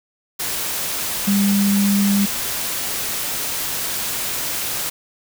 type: tone in noise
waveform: sine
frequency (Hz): 200.4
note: G3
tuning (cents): +38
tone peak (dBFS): -14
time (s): 1.27-2.26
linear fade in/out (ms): 10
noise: white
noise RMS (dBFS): -24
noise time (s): 0.39-4.9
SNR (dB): +7
effects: none

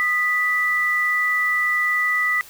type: tone pair together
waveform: sine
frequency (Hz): 1240.8 / 1971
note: D#6 / B6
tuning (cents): -5 / -4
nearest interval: minor sixth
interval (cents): 801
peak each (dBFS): -25 / -18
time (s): 0-2.41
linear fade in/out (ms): 0
effects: white hiss -44 dBFS RMS until 2.49 s

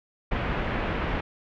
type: low-pass noise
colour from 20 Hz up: pink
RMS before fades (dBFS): -28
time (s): 0.31-1.21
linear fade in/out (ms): 10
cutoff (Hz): 2600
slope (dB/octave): 24
effects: none

